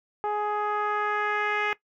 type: tone with low-pass filter sweep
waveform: 10% pulse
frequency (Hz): 418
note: G#4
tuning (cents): +11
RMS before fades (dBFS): -27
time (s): 0.24-1.73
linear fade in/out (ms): 0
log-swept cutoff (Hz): 870 to 2300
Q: 1.9
effects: noise-tail reverb RT60 0.1 s tail -18 dB re dry